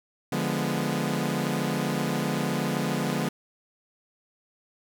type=chord; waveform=sawtooth; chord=D diminished seventh; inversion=none; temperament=equal; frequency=146.83 / 174.61 / 207.7 / 246.9 Hz; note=D3 / F3 / Ab3 / Cb4; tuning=0 / 0 / 0 / 0 cents; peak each=-27 dBFS; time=0.32-3.29 s; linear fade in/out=5 ms; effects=none

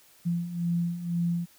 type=beating tone pair; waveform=sine; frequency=170.3 / 172.3 Hz; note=F3 / F3; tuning=-43 / -23 cents; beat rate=2 Hz; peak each=-32 / -27 dBFS; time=0.25-1.46 s; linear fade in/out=20 ms; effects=white hiss -58 dBFS RMS until 1.58 s

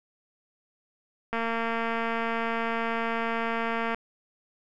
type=click train; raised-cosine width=0.5 ms; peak=-15 dBFS; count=600; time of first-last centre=1.33-3.946 s; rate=229 Hz; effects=none

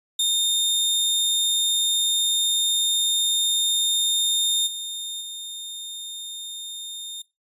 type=tone with level steps; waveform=sawtooth; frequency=3648 Hz; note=A#7; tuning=38 cents flat; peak=-16 / -26 / -29 dBFS; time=0.19-7.22 s; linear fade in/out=5 ms; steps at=4.66 / 5.2 s; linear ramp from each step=20 ms; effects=noise-tail reverb RT60 0.2 s tail -17 dB re dry + resampled to 32000 Hz

